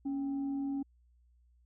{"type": "tone with frequency modulation", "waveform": "sine", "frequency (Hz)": 277.2, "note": "C#4", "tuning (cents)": 0, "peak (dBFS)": -32, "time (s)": [0.05, 0.83], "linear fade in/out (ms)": 10, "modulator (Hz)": 513, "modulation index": 0.22, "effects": ["added 60 Hz sine -63 dBFS peak until 1.65 s"]}